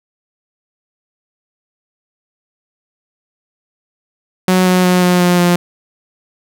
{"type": "tone with pitch steps", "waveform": "sawtooth", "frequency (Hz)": [184.5, 182.7, 180.91, 179.14, 177.39, 175.66], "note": ["F#3", "F#3", "F#3", "F3", "F3", "F3"], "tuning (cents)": [-5, -22, -39, 44, 27, 10], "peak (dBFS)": -5, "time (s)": [4.48, 5.56], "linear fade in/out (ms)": 2, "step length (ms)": 180, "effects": []}